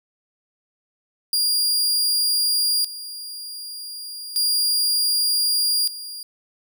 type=tone with tremolo; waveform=sawtooth; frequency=4816 Hz; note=D8; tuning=43 cents sharp; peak=-15 dBFS; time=1.33-6.23 s; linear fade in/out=2 ms; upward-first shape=square; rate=0.33 Hz; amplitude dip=80%; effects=none